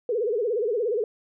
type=tone with vibrato; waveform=sine; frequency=450 Hz; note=A4; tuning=39 cents sharp; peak=-22 dBFS; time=0.09-1.04 s; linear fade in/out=2 ms; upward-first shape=sine; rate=17 Hz; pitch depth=180 cents each way; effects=none